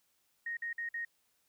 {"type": "tone bursts", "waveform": "sine", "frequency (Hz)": 1864.7, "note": "A#6", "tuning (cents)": 0, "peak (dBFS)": -35, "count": 4, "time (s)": [0.46, 1.05], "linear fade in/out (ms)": 5, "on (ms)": 110, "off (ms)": 50, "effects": ["white hiss -75 dBFS RMS until 1.48 s"]}